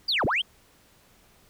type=linear two-way sweep; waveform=sine; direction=down then up; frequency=4978 to 52.6 to 3342 Hz; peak=-21 dBFS; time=0.08-0.42 s; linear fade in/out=10 ms; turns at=0.25 s; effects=tanh soft clip ceiling -17 dBFS + pink hiss -59 dBFS RMS until 1.49 s